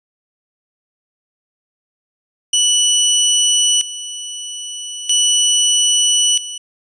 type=tone with tremolo; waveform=20% pulse; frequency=2960 Hz; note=F#7; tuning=in tune; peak=-6 dBFS; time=2.53-6.58 s; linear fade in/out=5 ms; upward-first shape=square; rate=0.39 Hz; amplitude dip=80%; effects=resampled to 22050 Hz